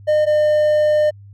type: tone pair in turn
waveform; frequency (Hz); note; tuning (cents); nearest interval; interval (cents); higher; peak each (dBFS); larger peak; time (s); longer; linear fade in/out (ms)
triangle; 608 / 604.5; D#5 / D5; -40 / +50; unison; 10; first; -10; neither; 0.07-0.26 / 0.26-1.11; second; 20
effects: added 100 Hz sine -38 dBFS peak until 1.33 s